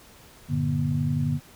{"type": "tone cluster", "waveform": "sine", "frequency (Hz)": [96.3, 115.1, 146.9, 239.5], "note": ["G2", "A#2", "D3", "A#3"], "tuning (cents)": [-30, -22, 1, 47], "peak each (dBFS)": [-31, -32, -24, -29], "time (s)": [0.48, 1.4], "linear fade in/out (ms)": 50, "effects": ["pink hiss -51 dBFS RMS until 1.55 s"]}